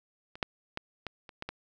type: clicks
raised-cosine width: 0.3 ms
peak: -29 / -12 / -18 / -20 / -30 / -21 / -20 dBFS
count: 7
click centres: 0.355 / 0.428 / 0.774 / 1.067 / 1.292 / 1.424 / 1.49 s
effects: none